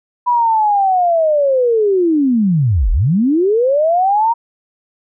sine linear two-way sweep, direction down then up, 987.8 to 34.45 to 945 Hz, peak -10 dBFS, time 0.26-4.34 s, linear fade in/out 20 ms, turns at 2.91 s, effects none

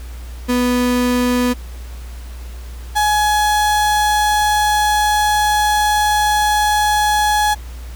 35% pulse tone pair in turn, 246.9 / 841.3 Hz, B3 / G#5, 0 / +22 cents, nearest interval octave + major sixth, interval 2122 cents, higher second, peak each -12 / -11 dBFS, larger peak second, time 0.48-1.54 / 2.95-7.55 s, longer second, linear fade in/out 20 ms, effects added 60 Hz sine -28 dBFS peak until 7.95 s + pink hiss -42 dBFS RMS until 7.95 s

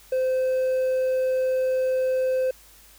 triangle tone with hard clipping, 517 Hz, C5, 21 cents flat, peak -21 dBFS, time 0.12-2.51 s, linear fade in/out 5 ms, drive 5 dB, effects added 50 Hz sine -56 dBFS peak until 2.98 s + white hiss -52 dBFS RMS until 2.98 s

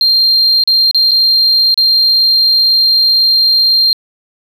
sine tone with dropouts, 4186 Hz, C8, in tune, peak -5 dBFS, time 0.01-3.93 s, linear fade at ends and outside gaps 1 ms, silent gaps 0.637-0.675 / 0.912-0.946 / 1.11-1.116 / 1.743-1.776 s, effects tanh soft clip ceiling -4 dBFS

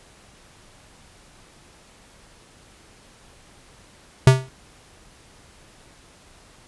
square tone with exponential decay, 130.81 Hz, C3, in tune, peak -6 dBFS, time 4.27-4.49 s, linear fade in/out 2 ms, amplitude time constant 46 ms, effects pink hiss -51 dBFS RMS until 6.67 s + resampled to 24000 Hz

